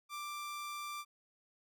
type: tone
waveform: sawtooth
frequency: 1179 Hz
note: D6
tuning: 6 cents sharp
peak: -37 dBFS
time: 0.09-1.05 s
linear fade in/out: 50 ms
effects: none